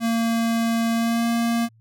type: tone with pitch glide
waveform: square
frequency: 229.2 to 232.7 Hz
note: A#3 to A#3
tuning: -29 to -3 cents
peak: -20 dBFS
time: 0-1.69 s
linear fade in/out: 50 ms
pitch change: +26 cents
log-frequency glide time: 0.94-1.26 s
effects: added 112 Hz sine -52 dBFS peak until 1.8 s